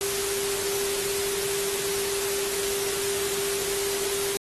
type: tone in noise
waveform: sine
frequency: 397.7 Hz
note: G4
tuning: 25 cents sharp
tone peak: -29 dBFS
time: 0.01-4.37 s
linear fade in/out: 0 ms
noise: white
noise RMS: -29 dBFS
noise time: 0.01-4.37 s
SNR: -3 dB
effects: AAC 32 kbps